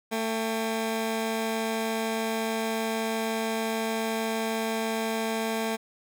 15% pulse tone pair together, 223.4 / 796 Hz, A3 / G5, +27 / +26 cents, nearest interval octave + minor seventh, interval 2199 cents, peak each -21 / -30 dBFS, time 0.11-5.77 s, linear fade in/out 20 ms, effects none

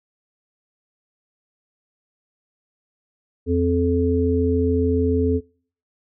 harmonic tone, 86.6 Hz, F2, 14 cents flat, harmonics 1 / 3 / 5, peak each -21 / -21 / -21 dBFS, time 3.46-5.41 s, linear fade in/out 50 ms, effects noise-tail reverb RT60 0.5 s tail -25 dB re dry

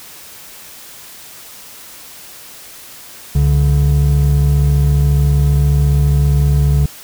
triangle tone pair together, 68.27 / 143 Hz, C#2 / D3, -26 / -46 cents, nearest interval octave + minor second, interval 1280 cents, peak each -10 dBFS, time 3.35-6.86 s, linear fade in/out 5 ms, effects white hiss -36 dBFS RMS until 7.03 s

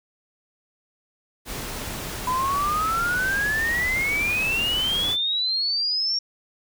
pink noise, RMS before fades -32 dBFS, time 1.45-5.17 s, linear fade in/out 50 ms
sine exponential sweep, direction up, 995 to 5570 Hz, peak -21 dBFS, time 2.27-6.19 s, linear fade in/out 5 ms
effects none

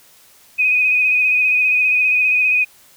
sine tone with vibrato, 2500 Hz, D#7, 8 cents sharp, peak -12 dBFS, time 0.58-2.65 s, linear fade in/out 20 ms, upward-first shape sine, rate 15 Hz, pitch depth 29 cents each way, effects white hiss -49 dBFS RMS until 2.96 s

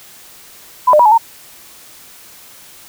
sine tone with pitch steps, 1000 / 603 / 965 / 854 / 916 Hz, B5 / D5 / B5 / G#5 / A#5, +21 / +46 / -40 / +48 / -31 cents, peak -5 dBFS, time 0.87-1.18 s, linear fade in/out 10 ms, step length 62 ms, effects white hiss -40 dBFS RMS until 2.88 s

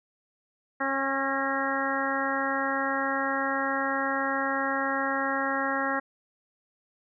harmonic tone with a mistuned harmonic, 272.3 Hz, C#4, 31 cents flat, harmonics 1 / 2 / 3 / 4 / 5 / 6 / 7, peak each -33 / -33 / -33 / -33 / -33 / -33 / -33 dBFS, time 0.8-6 s, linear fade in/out 10 ms, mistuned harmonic 7, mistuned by -24 cents, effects none

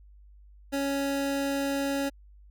25% pulse tone, 277.8 Hz, C#4, 4 cents sharp, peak -23 dBFS, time 0.72-2.1 s, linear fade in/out 20 ms, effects added 50 Hz sine -50 dBFS peak until 2.5 s

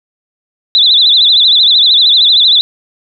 sine tone with vibrato, 3729 Hz, A#7, in tune, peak -4 dBFS, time 0.75-2.61 s, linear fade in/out 0 ms, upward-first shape sine, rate 13 Hz, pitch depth 150 cents each way, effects none

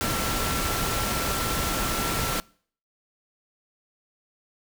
sine tone in noise, 1349 Hz, E6, 40 cents sharp, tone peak -33 dBFS, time 0.01-2.4 s, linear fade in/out 0 ms, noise pink, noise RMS -27 dBFS, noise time 0.01-2.4 s, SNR -9 dB, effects noise-tail reverb RT60 0.5 s tail -24 dB re dry

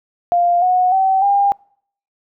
sine tone with pitch steps, 698.5 / 731.5 / 766.1 / 802.4 Hz, F5 / F#5 / G5 / G5, 0 / -20 / -40 / +40 cents, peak -11 dBFS, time 0.32-1.52 s, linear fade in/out 0 ms, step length 300 ms, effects noise-tail reverb RT60 0.6 s tail -26 dB re dry

